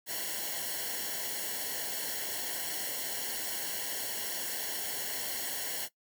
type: noise with comb filter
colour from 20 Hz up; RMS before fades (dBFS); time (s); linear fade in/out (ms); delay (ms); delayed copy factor
white; -36; 0.06-5.89; 50; 0.81; -0.8
effects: noise-tail reverb RT60 0.1 s tail -18 dB re dry